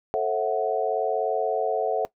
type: chord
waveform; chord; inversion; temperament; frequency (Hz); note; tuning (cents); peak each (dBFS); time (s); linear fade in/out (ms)
sine; F# half-diminished seventh; first; equal with one note detuned; 440 / 536.4 / 659.3 / 740; A4 / C5 / E5 / F#5; 0 / +43 / 0 / 0; -26 / -29 / -27 / -27; 0.14-2.05; 0
effects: noise-tail reverb RT60 0.1 s tail -20 dB re dry